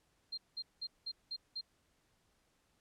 sine tone bursts, 4186 Hz, C8, in tune, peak -38 dBFS, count 6, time 0.32-1.612 s, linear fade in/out 10 ms, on 57 ms, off 190 ms, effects pink hiss -75 dBFS RMS until 2.8 s + low-pass 11000 Hz 12 dB/octave

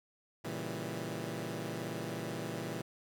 15% pulse chord, A# diminished seventh, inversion none, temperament equal with one note detuned, 116.2 / 138.59 / 164.81 / 196 Hz, A#2 / C#3 / E3 / G3, -5 / 0 / 0 / 0 cents, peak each -36 / -39 / -35 / -38 dBFS, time 0.44-2.82 s, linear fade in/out 10 ms, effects none

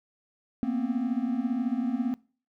triangle tone cluster, 230.6 / 245.1 / 263.3 Hz, A#3 / B3 / C4, -19 / -13 / +11 cents, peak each -28 dBFS, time 0.63-2.14 s, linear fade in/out 0 ms, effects noise-tail reverb RT60 0.4 s tail -23 dB re dry

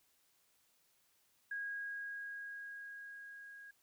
sine tone with level ramp, 1640 Hz, G#6, 22 cents flat, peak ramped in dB -38 to -51 dBFS, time 1.51-3.71 s, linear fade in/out 5 ms, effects white hiss -74 dBFS RMS until 3.82 s

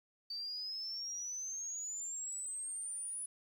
sine exponential sweep, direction up, 4588 to 9956 Hz, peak -39 dBFS, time 0.3-3.26 s, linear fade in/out 5 ms, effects 11-bit

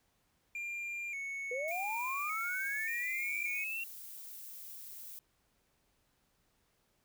triangle tone with vibrato, 2300 Hz, D7, 37 cents flat, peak -36 dBFS, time 0.55-3.64 s, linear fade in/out 2 ms, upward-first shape square, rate 0.86 Hz, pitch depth 68 cents each way
sine linear sweep, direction up, 475.9 to 2754 Hz, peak -36 dBFS, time 1.51-3.84 s, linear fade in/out 5 ms
violet noise, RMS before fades -48 dBFS, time 1.68-5.19 s, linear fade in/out 0 ms
effects pink hiss -75 dBFS RMS until 7.04 s

